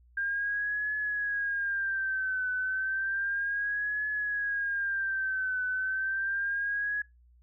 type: tone with vibrato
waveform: sine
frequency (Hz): 1600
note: G6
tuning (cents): +35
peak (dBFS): -28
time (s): 0.17-7.02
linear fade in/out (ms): 5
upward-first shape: triangle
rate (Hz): 0.32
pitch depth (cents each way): 110
effects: noise-tail reverb RT60 0.2 s tail -24 dB re dry + added 60 Hz sine -57 dBFS peak until 7.42 s